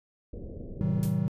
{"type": "low-pass noise", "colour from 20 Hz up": "pink", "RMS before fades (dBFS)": -40, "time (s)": [0.33, 1.06], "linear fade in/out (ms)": 5, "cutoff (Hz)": 550, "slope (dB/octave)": 48}
{"type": "chord", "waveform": "triangle", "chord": "A diminished seventh", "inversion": "none", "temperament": "just", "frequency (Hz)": [110, 132, 158.4, 190.08], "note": ["A2", "C3", "Eb3", "Gb3"], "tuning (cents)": [0, 16, 31, 47], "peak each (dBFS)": [-30, -31, -27, -27], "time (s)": [0.81, 1.28], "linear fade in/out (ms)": 0}
{"type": "noise with exponential decay", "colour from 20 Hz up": "blue", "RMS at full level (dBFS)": -37, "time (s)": [1.03, 1.22], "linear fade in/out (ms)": 0, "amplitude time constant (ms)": 41}
{"effects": ["resampled to 32000 Hz"]}